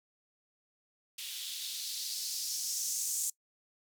violet noise with band-pass filter sweep, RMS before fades -37 dBFS, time 1.18-3.3 s, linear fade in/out 5 ms, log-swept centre 3100 to 7200 Hz, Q 2.8, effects noise-tail reverb RT60 0.1 s tail -22 dB re dry

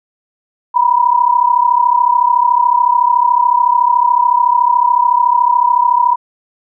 sine tone pair together, 957.2 / 991 Hz, A#5 / B5, +46 / +6 cents, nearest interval minor second, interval 60 cents, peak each -11 dBFS, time 0.74-6.16 s, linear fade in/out 20 ms, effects none

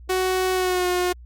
sawtooth tone with pitch glide, 372 to 359.3 Hz, F#4 to F4, +9 to +49 cents, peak -16 dBFS, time 0.09-1.13 s, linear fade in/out 10 ms, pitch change -60 cents, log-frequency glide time 0.53-0.88 s, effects added 60 Hz sine -40 dBFS peak until 1.25 s + Opus 48 kbps

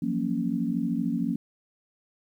sine chord, Gb major seventh, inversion third, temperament equal with one note detuned, 171.71 / 185 / 233.1 / 277.2 Hz, F3 / Gb3 / Bb3 / Db4, -29 / 0 / 0 / 0 cents, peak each -32 / -32 / -28 / -30 dBFS, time 0.02-1.36 s, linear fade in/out 5 ms, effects 10-bit

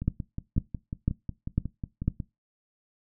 two click trains, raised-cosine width 5 ms, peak -11 / -20 dBFS, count 5 / 13, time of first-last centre 0.08-2.08 / 0.02-2.202 s, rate 2 / 5.5 Hz, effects noise-tail reverb RT60 0.2 s tail -19 dB re dry

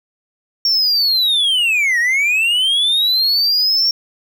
triangle linear two-way sweep, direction down then up, 5530 to 1838 to 5530 Hz, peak -11 dBFS, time 0.65-3.91 s, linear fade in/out 2 ms, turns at 1.99 s, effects none

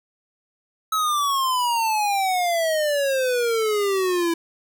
square exponential sweep, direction down, 1300 to 331.1 Hz, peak -20 dBFS, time 0.92-4.34 s, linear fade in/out 5 ms, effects none

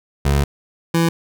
25% pulse tone pair in turn, 70.4 / 166.76 Hz, C#2 / E3, +27 / +20 cents, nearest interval octave + minor third, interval 1493 cents, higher second, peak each -10 dBFS, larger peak neither, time 0.25-0.44 / 0.94-1.09 s, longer first, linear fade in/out 5 ms, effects none

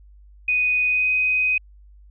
sine tone with pitch glide, 2489 to 2508 Hz, D#7 to D#7, 0 to +13 cents, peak -17 dBFS, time 0.48-1.58 s, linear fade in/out 5 ms, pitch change +13 cents, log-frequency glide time 0.87-1.09 s, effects added 50 Hz sine -45 dBFS peak until 2.1 s

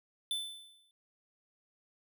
square tone with exponential decay, 3520 Hz, A7, in tune, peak -31 dBFS, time 0.31-0.91 s, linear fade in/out 1 ms, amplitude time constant 130 ms, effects none

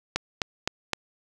click train, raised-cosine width 0.2 ms, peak -7 dBFS, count 4, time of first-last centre 0.16-0.933 s, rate 3.88 Hz, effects none

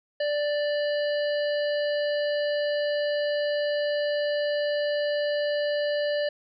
harmonic tone, 587.3 Hz, D5, in tune, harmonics 1 / 3 / 5 / 7 / 8, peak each -24 / -34 / -38 / -41 / -42 dBFS, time 0.2-6.29 s, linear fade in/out 5 ms, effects none

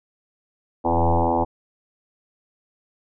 sine tone with frequency modulation, 421 Hz, G#4, 24 cents sharp, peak -16 dBFS, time 0.84-1.45 s, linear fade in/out 20 ms, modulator 84 Hz, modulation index 6, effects none

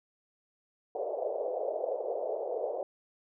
white band-pass noise, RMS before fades -34 dBFS, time 0.95-2.83 s, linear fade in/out 2 ms, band 440 to 660 Hz, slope 48 dB/octave, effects none

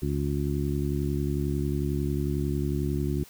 harmonic tone, 71.1 Hz, C#2, 45 cents sharp, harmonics 1 / 2 / 3 / 4 / 5, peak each -30 / -29 / -34 / -33 / -33 dBFS, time 0.02-3.24 s, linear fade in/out 5 ms, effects white hiss -52 dBFS RMS until 3.29 s

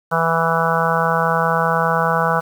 harmonic tone, 164.81 Hz, E3, in tune, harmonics 1 / 3 / 4 / 5 / 6 / 7 / 8 / 9, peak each -23 / -23 / -23 / -23 / -23 / -23 / -23 / -23 dBFS, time 0.11-2.41 s, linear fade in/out 20 ms, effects 7-bit

